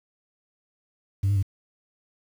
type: tone with pitch steps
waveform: sine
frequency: 97.9 / 100.8 / 96.7 Hz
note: G2 / G2 / G2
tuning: -2 / +49 / -23 cents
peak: -17 dBFS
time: 1.23-1.428 s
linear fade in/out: 10 ms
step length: 66 ms
effects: tanh soft clip ceiling -18 dBFS + 8-bit